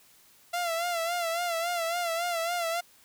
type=tone with vibrato; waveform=sawtooth; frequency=682 Hz; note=F5; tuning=41 cents flat; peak=-24 dBFS; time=0.53-2.81 s; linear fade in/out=10 ms; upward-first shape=sine; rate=3.6 Hz; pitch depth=67 cents each way; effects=white hiss -59 dBFS RMS until 3.04 s